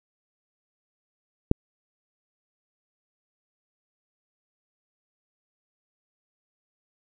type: click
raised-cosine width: 3 ms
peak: -4 dBFS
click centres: 1.514 s
effects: none